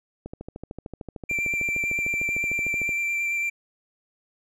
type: click train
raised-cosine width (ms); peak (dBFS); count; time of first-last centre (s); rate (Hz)
2; -22; 36; 0.26-2.892; 13.3
type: tone with vibrato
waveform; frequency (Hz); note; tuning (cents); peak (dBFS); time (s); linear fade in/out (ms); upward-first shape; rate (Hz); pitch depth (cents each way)
triangle; 2355; D7; +4; -22; 1.29-3.5; 10; square; 8.9; 10
effects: none